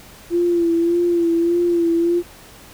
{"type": "tone with vibrato", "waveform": "sine", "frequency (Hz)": 341.5, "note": "F4", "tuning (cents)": -39, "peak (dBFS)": -14, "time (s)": [0.3, 2.23], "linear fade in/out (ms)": 50, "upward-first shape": "sine", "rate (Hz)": 1.7, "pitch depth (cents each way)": 37, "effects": ["pink hiss -43 dBFS RMS until 2.73 s"]}